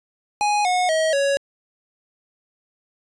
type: tone with pitch steps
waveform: square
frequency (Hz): 830.6 / 727.3 / 636.8 / 557.6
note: G#5 / F#5 / D#5 / C#5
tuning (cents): 0 / -30 / +40 / +10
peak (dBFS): -18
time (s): 0.41-1.37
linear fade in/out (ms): 0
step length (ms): 240
effects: resampled to 22050 Hz